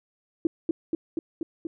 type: tone with echo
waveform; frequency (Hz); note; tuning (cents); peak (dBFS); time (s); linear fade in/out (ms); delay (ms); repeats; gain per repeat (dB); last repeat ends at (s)
sine; 327.9; E4; -9; -18; 0.45-0.47; 2; 240; 5; -2; 1.67
effects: none